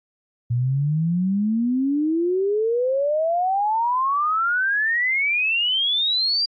sine exponential sweep, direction up, 116.8 to 4813 Hz, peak -18 dBFS, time 0.5-6.46 s, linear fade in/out 10 ms, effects AAC 48 kbps

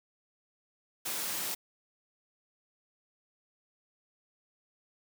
white high-pass noise, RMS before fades -35 dBFS, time 1.05-1.55 s, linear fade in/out 10 ms, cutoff 130 Hz, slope 48 dB/octave, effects none

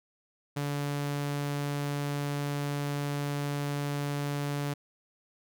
sawtooth tone, 143.8 Hz, D3, 36 cents flat, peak -26 dBFS, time 0.56-4.74 s, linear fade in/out 10 ms, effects none

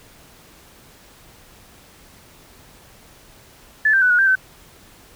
sine tone with pitch steps, 1737 / 1572 / 1492 / 1452 / 1577 / 1530 Hz, A6 / G6 / F#6 / F#6 / G6 / G6, -23 / +4 / +14 / -33 / +10 / -42 cents, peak -12 dBFS, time 3.85-4.354 s, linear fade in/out 5 ms, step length 84 ms, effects pink hiss -48 dBFS RMS until 5.15 s

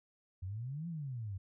sine exponential two-way sweep, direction up then down, 87.4 to 174.61 to 91.8 Hz, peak -38 dBFS, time 0.42-1.38 s, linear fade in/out 10 ms, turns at 0.88 s, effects none

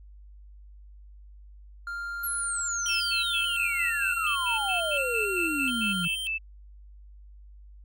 triangle tone, 1396.9 Hz, F6, in tune, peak -30 dBFS, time 1.87-6.05 s, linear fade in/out 2 ms
sine exponential sweep, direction down, 11780 to 164.81 Hz, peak -29 dBFS, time 2.23-6.08 s, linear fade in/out 10 ms
square tone with vibrato, 2923 Hz, F#7, 22 cents flat, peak -31 dBFS, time 2.86-6.27 s, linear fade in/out 0 ms, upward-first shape square, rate 0.71 Hz, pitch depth 120 cents each way
sine tone bursts, 2637 Hz, E7, in tune, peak -27 dBFS, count 16, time 2.88-6.385 s, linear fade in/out 20 ms, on 130 ms, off 95 ms
effects added 50 Hz sine -46 dBFS peak until 7.84 s

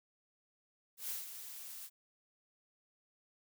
blue noise with ADSR envelope, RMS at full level -39 dBFS, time 0.97-1.9 s, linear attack 130 ms, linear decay 150 ms, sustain -9 dB, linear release 48 ms, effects none

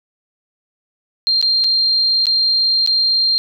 sine tone with dropouts, 4186 Hz, C8, in tune, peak -12 dBFS, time 1.27-3.38 s, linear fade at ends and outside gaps 0 ms, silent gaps 1.414-1.426 / 1.639-1.643 / 2.256-2.268 / 2.863-2.874 s, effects none

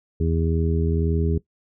harmonic tone, 81.8 Hz, E2, 13 cents flat, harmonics 1 / 2 / 3 / 4 / 5, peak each -21 / -25 / -30 / -32 / -28 dBFS, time 0.2-1.38 s, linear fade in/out 5 ms, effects noise-tail reverb RT60 0.1 s tail -18 dB re dry

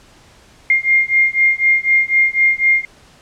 sine beating tone pair, 2117 / 2121 Hz, C7 / C7, +20 / +23 cents, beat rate 4 Hz, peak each -14 dBFS, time 0.7-2.85 s, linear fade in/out 2 ms, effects pink hiss -47 dBFS RMS until 3.21 s + low-pass 8000 Hz 12 dB/octave

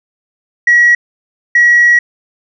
sine tone pair in turn, 1917 / 1917 Hz, A#6 / A#6, +48 / +48 cents, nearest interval unison, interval 0 cents, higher neither, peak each -3 dBFS, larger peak neither, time 0.67-0.95 / 1.55-1.99 s, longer second, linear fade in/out 5 ms, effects tanh soft clip ceiling -1 dBFS

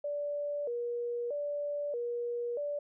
sine tone with vibrato, 527 Hz, C5, 12 cents sharp, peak -32 dBFS, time 0.04-2.79 s, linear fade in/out 5 ms, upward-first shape square, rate 0.79 Hz, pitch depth 170 cents each way, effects none

